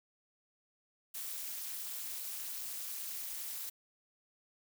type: noise with amplitude modulation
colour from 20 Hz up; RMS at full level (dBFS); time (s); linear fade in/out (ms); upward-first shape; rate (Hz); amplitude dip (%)
blue; -38; 1.14-3.7; 10; sine; 270; 85
effects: none